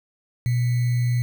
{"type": "tone with sample-and-hold", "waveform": "sine", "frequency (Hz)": 121.7, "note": "B2", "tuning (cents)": -25, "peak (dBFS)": -18, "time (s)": [0.46, 1.22], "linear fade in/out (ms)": 0, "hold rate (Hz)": 2100, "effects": []}